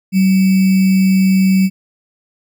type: tone with sample-and-hold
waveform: sine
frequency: 190 Hz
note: F#3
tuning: 46 cents sharp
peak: -8 dBFS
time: 0.12-1.7 s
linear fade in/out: 50 ms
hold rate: 2450 Hz
effects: none